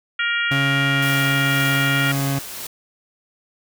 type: harmonic tone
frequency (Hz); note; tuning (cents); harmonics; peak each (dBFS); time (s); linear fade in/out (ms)
470; A#4; +14; 3 / 4 / 5 / 6 / 7; -22 / -24 / -26 / -28 / -29; 0.19-2.12; 5
type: tone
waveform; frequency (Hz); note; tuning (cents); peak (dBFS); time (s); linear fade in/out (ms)
30% pulse; 138.59; C#3; 0; -17; 0.51-2.39; 5
type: noise with tremolo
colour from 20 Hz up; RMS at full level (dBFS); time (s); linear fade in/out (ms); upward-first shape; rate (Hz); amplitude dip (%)
white; -30; 1.02-2.67; 5; sine; 1.9; 35
effects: none